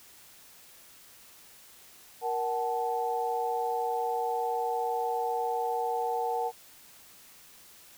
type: tone cluster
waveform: sine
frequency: 470.5 / 750 / 870 Hz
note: A#4 / F#5 / A5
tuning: +16 / +23 / -20 cents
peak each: -32 / -31 / -33 dBFS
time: 2.21-6.52 s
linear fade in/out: 50 ms
effects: white hiss -54 dBFS RMS until 7.97 s